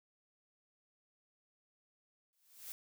blue noise with exponential growth, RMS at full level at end -43 dBFS, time 2.33-2.72 s, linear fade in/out 0 ms, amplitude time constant 83 ms, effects none

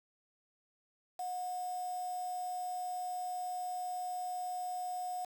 sine tone with quantisation, 726 Hz, F#5, 33 cents flat, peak -36 dBFS, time 1.19-5.25 s, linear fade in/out 5 ms, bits 8, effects none

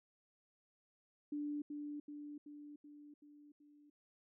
sine tone with echo, 293.7 Hz, D4, in tune, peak -38 dBFS, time 1.32-1.62 s, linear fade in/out 5 ms, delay 380 ms, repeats 6, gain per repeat -4 dB, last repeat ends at 3.9 s, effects none

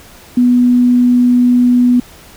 sine tone, 245.9 Hz, B3, 7 cents flat, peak -6 dBFS, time 0.37-2 s, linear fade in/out 5 ms, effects pink hiss -39 dBFS RMS until 2.36 s

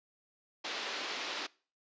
white band-pass noise, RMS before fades -39 dBFS, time 0.64-1.47 s, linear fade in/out 10 ms, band 270 to 4600 Hz, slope 24 dB/octave, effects noise-tail reverb RT60 0.4 s tail -23 dB re dry + resampled to 16000 Hz

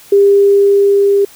sine tone with level ramp, 400.3 Hz, G4, 36 cents sharp, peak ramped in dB -4 to -7 dBFS, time 0.12-1.25 s, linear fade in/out 5 ms, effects white hiss -40 dBFS RMS until 1.35 s

